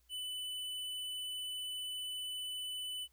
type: tone with hard clipping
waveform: sine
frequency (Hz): 2995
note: F#7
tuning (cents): +20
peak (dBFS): -40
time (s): 0.09-3.08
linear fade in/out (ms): 50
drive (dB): 13
effects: added 60 Hz sine -70 dBFS peak until 3.12 s + white hiss -75 dBFS RMS until 3.12 s